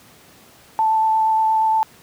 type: tone with vibrato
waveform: sine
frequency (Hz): 880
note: A5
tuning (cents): 0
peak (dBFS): -14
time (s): 0.79-1.83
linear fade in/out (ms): 0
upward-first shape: sine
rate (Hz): 8.5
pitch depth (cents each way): 9
effects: pink hiss -48 dBFS RMS until 2.02 s + high-pass 100 Hz 12 dB/octave